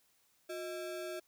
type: ring-modulated tone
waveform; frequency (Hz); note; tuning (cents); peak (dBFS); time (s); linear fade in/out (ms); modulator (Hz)
square; 493.9; B4; 0; -37; 0.49-1.2; 10; 135
effects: white hiss -72 dBFS RMS until 1.27 s